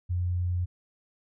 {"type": "tone", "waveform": "sine", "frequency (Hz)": 89, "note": "F2", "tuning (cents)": 33, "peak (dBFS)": -25, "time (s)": [0.09, 0.66], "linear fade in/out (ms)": 20, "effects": []}